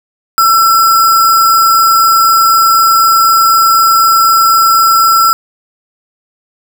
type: tone with sample-and-hold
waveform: sine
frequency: 1338 Hz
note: E6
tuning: 25 cents sharp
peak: -4 dBFS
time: 0.38-5.33 s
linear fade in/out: 0 ms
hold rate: 6300 Hz
effects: none